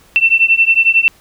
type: beating tone pair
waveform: sine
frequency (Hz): 2682 / 2693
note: E7 / E7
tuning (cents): +29 / +36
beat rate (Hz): 11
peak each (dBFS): -11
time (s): 0.16-1.08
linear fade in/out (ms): 0
effects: pink hiss -48 dBFS RMS until 1.2 s